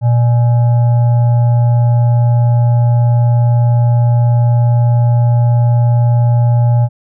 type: tone with frequency modulation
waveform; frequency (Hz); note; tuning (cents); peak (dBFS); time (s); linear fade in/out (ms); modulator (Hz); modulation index
sine; 119.6; A#2; +45; -7; 0.01-6.89; 50; 716; 0.25
effects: none